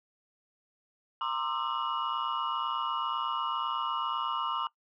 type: tone cluster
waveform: sine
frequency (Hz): 933 / 1053 / 1201 / 1323 / 2898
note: A#5 / C6 / D6 / E6 / F#7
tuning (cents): +1 / +11 / +38 / +6 / -37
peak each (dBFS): -36 / -34 / -34 / -36 / -40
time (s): 1.21-4.67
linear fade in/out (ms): 2
effects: noise-tail reverb RT60 0.1 s tail -20 dB re dry + tanh soft clip ceiling -21 dBFS